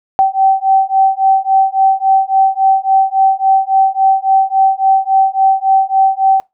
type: beating tone pair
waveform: sine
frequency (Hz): 770 / 773.6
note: G5 / G5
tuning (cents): -31 / -23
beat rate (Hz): 3.6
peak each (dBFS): -11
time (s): 0.19-6.4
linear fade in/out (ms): 0
effects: noise-tail reverb RT60 0.2 s tail -24 dB re dry